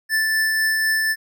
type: tone with tremolo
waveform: square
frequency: 1760 Hz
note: A6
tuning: in tune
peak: -17 dBFS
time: 0.09-1.16 s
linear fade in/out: 50 ms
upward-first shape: triangle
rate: 4 Hz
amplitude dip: 25%
effects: none